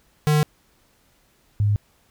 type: tone pair in turn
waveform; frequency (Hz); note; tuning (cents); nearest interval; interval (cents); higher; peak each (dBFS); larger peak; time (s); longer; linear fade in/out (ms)
square / sine; 150.9 / 103.31; D3 / G#2; +47 / -9; perfect fifth; 656; first; -16; neither; 0.27-0.43 / 1.6-1.76; neither; 0
effects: pink hiss -61 dBFS RMS until 2.1 s